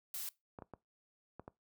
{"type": "noise", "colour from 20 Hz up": "blue", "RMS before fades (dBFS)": -42, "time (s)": [0.14, 0.29], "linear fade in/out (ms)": 2}
{"type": "clicks", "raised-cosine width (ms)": 1, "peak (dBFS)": -33, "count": 5, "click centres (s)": [0.588, 0.622, 0.737, 1.396, 1.479]}
{"effects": ["noise-tail reverb RT60 0.2 s tail -21 dB re dry", "high-pass 60 Hz 12 dB/octave"]}